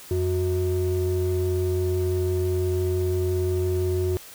triangle ring-modulated tone, 138.59 Hz, C#3, in tune, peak -16 dBFS, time 0.11-4.17 s, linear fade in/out 0 ms, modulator 228 Hz, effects white hiss -44 dBFS RMS until 4.34 s

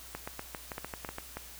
clicks, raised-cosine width 0.5 ms, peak -22 dBFS, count 12, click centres 0.15 / 0.275 / 0.394 / 0.548 / 0.718 / 0.781 / 0.846 / 0.938 / 1.048 / 1.09 / 1.184 / 1.37 s, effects added 60 Hz sine -54 dBFS peak until 1.59 s + white hiss -49 dBFS RMS until 1.59 s

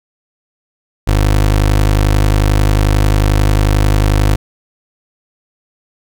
25% pulse tone, 51.2 Hz, G#1, 24 cents flat, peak -5 dBFS, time 1.07-4.36 s, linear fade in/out 10 ms, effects none

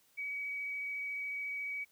sine tone with vibrato, 2269 Hz, C#7, 40 cents sharp, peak -36 dBFS, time 0.17-1.85 s, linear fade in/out 20 ms, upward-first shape triangle, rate 14 Hz, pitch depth 10 cents each way, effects white hiss -69 dBFS RMS until 1.91 s

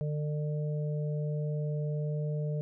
harmonic tone, 149.9 Hz, D3, 36 cents sharp, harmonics 1 / 3 / 4, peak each -30 / -40 / -42 dBFS, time 0.01-2.61 s, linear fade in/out 0 ms, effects none

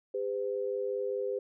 sine tone pair together, 402.1 / 507 Hz, G4 / B4, +44 / +45 cents, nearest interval major third, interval 401 cents, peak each -33 / -33 dBFS, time 0.14-1.39 s, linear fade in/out 5 ms, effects none

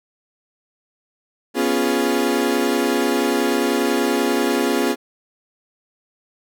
35% pulse chord, C# dominant seventh, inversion third, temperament equal, 246.9 / 277.2 / 349.2 / 415.3 Hz, B3 / C#4 / E#4 / G#4, 0 / 0 / 0 / 0 cents, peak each -21 dBFS, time 1.54-4.96 s, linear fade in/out 50 ms, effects none

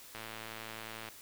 click train, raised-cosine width 0.3 ms, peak -27 dBFS, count 105, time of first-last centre 0.15-1.087 s, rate 111 Hz, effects white hiss -53 dBFS RMS until 1.21 s

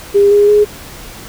sine tone with pitch steps, 403.4 / 410.2 / 417.1 Hz, G4 / G#4 / G#4, +50 / -21 / +7 cents, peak -5 dBFS, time 0.14-0.65 s, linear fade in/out 20 ms, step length 170 ms, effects pink hiss -32 dBFS RMS until 1.28 s

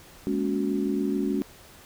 sine tone cluster, 208.9 / 235.8 / 280.4 / 367 Hz, G#3 / A#3 / C#4 / F#4, +10 / +20 / +20 / -14 cents, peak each -28 / -35 / -27 / -30 dBFS, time 0.27-1.42 s, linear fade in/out 0 ms, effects pink hiss -50 dBFS RMS until 1.85 s

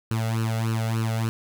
sawtooth tone with flanger, 112.5 Hz, A2, 39 cents sharp, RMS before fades -25 dBFS, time 0.11-1.29 s, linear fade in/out 0 ms, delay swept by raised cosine 0.71 to 1.49 ms, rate 3.4 Hz, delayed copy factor +0.85, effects none

